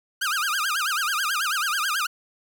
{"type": "tone with vibrato", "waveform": "sawtooth", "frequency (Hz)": 1396.9, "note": "F6", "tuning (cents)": 0, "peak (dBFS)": -19, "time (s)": [0.21, 2.07], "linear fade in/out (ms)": 10, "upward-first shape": "sine", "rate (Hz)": 9.2, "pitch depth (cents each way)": 270, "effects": []}